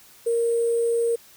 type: tone with sample-and-hold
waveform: sine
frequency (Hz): 466.2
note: A#4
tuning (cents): 0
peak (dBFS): -19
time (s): 0.26-1.16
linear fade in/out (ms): 10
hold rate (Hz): 8820
effects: white hiss -51 dBFS RMS until 1.36 s